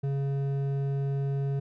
sine tone with hard clipping, 138.59 Hz, C#3, in tune, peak -28 dBFS, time 0.03-1.6 s, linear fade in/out 10 ms, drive 8 dB, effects none

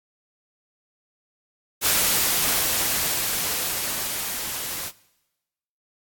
white noise with level ramp, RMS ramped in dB -19 to -31 dBFS, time 1.81-4.92 s, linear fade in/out 50 ms, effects noise-tail reverb RT60 1.0 s tail -21 dB re dry + AAC 64 kbps

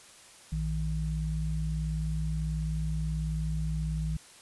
sine tone pair together, 58.56 / 157.1 Hz, A#1 / D#3, +9 / +17 cents, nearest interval octave + perfect fourth, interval 1708 cents, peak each -31 / -31 dBFS, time 0.52-4.17 s, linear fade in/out 5 ms, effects white hiss -53 dBFS RMS until 4.41 s + resampled to 24000 Hz

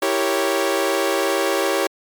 sawtooth chord, E diminished seventh, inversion none, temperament equal, 329.6 / 392 / 466.2 / 554.4 Hz, E4 / G4 / Bb4 / Db5, 0 / 0 / 0 / 0 cents, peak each -21 / -18 / -23 / -18 dBFS, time 0.02-1.87 s, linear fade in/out 5 ms, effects MP3 96 kbps

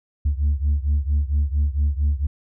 sine beating tone pair, 70.9 / 75.3 Hz, C#2 / D2, +40 / +44 cents, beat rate 4.4 Hz, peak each -18 / -20 dBFS, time 0.25-2.27 s, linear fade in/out 10 ms, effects tanh soft clip ceiling -14 dBFS

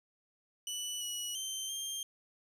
20% pulse tone with pitch steps, 2967 / 2925 / 3117 / 3185 Hz, F#7 / F#7 / G7 / G7, +4 / -21 / -11 / +27 cents, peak -31 dBFS, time 0.67-2.03 s, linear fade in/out 2 ms, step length 340 ms, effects 11-bit

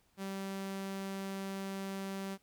sawtooth tone, 194.3 Hz, G3, 15 cents flat, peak -34 dBFS, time 0.17-2.38 s, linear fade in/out 50 ms, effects pink hiss -72 dBFS RMS until 2.42 s

